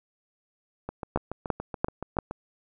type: two click trains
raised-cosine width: 1 ms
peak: -19 / -9 dBFS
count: 11 / 4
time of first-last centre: 0.89-2.31 / 1.16-2.187 s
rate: 7.04 / 2.92 Hz
effects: none